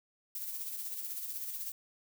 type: noise with tremolo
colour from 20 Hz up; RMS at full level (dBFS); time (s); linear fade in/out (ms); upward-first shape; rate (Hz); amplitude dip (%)
violet; -38; 0.35-1.72; 2; sine; 16; 45
effects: none